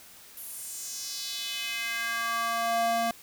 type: tone with high-pass filter sweep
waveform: square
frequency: 231.1 Hz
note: A#3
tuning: 15 cents flat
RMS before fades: -31 dBFS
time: 0.37-3.11 s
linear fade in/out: 2 ms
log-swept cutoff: 12000 to 480 Hz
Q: 2.4
effects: white hiss -51 dBFS RMS until 3.22 s